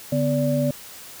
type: tone cluster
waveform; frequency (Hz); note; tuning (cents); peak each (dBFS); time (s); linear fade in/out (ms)
sine; 145 / 249.1 / 579; D3 / B3 / D5; -22 / +15 / -25; -23; 0.12-0.71; 5
effects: white hiss -41 dBFS RMS until 1.2 s